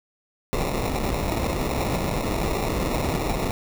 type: noise with sample-and-hold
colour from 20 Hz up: pink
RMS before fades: -25 dBFS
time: 0.53-3.51 s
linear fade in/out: 0 ms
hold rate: 1575 Hz
effects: none